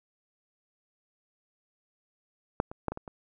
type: clicks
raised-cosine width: 1 ms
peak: -10 / -26 / -14 / -20 / -24 / -27 dBFS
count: 6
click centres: 2.601 / 2.715 / 2.883 / 2.92 / 2.974 / 3.078 s
effects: none